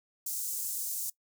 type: high-pass noise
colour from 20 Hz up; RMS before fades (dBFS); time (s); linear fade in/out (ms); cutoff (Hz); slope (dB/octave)
pink; -35; 0.26-1.1; 5; 6900; 24
effects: noise-tail reverb RT60 0.1 s tail -21 dB re dry